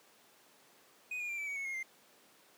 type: tone with pitch steps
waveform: triangle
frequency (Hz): 2493 / 2432 / 2372 / 2314 / 2257 / 2202 / 2148 / 2095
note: D#7 / D#7 / D7 / D7 / C#7 / C#7 / C7 / C7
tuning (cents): +3 / -40 / +17 / -26 / +31 / -12 / +45 / +2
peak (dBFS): -35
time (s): 1.11-1.83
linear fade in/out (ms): 5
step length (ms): 90
effects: pink hiss -63 dBFS RMS until 2.57 s + high-pass 300 Hz 12 dB/octave